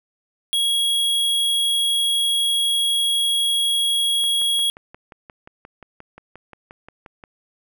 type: tone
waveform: square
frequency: 3312 Hz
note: G#7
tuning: 5 cents flat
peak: -18 dBFS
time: 0.53-4.7 s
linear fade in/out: 0 ms
type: click train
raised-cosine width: 0.5 ms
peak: -25 dBFS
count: 18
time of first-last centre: 4.24-7.238 s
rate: 5.67 Hz
effects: none